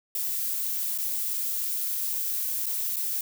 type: noise with dropouts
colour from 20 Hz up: violet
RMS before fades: -29 dBFS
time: 0.15-3.21 s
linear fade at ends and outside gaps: 2 ms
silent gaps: 0.978-0.985 / 2.659-2.665 / 2.96-2.966 s
effects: none